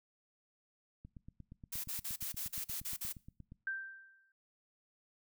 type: click train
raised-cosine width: 5 ms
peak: -38 dBFS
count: 22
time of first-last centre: 1.05-3.521 s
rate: 8.5 Hz
type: noise bursts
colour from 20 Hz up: blue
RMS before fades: -40 dBFS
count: 9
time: 1.72-3.128 s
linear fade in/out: 10 ms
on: 120 ms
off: 41 ms
type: tone with exponential decay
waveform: sine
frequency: 1568 Hz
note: G6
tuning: in tune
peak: -33 dBFS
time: 3.67-4.32 s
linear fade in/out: 2 ms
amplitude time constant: 140 ms
effects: noise-tail reverb RT60 0.4 s tail -22 dB re dry